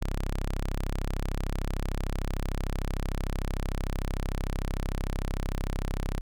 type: tone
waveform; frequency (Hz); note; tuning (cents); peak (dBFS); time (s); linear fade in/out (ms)
sawtooth; 33.31; C1; +32; -24; 0.01-6.21; 10
effects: none